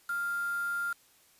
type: tone with quantisation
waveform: sine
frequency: 1396.9 Hz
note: F6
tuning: in tune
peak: -30 dBFS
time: 0.09-0.93 s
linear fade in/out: 5 ms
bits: 7
effects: white hiss -63 dBFS RMS until 1.39 s + resampled to 32000 Hz